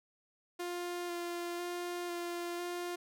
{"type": "tone with vibrato", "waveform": "sawtooth", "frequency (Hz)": 349.2, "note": "F4", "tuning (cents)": 0, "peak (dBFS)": -33, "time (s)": [0.59, 2.96], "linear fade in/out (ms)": 10, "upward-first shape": "square", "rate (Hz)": 1, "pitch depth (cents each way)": 12, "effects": []}